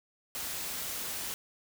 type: noise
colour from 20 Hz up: white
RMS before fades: -37 dBFS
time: 0.35-1.34 s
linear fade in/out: 0 ms
effects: none